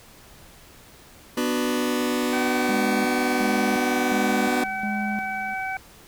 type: chord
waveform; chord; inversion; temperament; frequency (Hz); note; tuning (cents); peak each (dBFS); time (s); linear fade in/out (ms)
sawtooth; B minor; none; just; 246.9 / 296.3 / 370.4; B3 / D4 / F#4; 0 / +15 / +2; -20 / -24 / -24; 1.37-4.64; 5
type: harmonic tone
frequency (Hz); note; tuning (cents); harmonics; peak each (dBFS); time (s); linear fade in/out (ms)
762; G5; -49; 1 / 2 / 3; -29 / -31 / -32; 2.33-5.77; 2
type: tone with tremolo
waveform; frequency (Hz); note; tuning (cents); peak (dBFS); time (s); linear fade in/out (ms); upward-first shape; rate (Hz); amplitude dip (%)
triangle; 207.7; G#3; 0; -24; 2.69-5.54; 2; square; 1.4; 80
effects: pink hiss -49 dBFS RMS until 6.07 s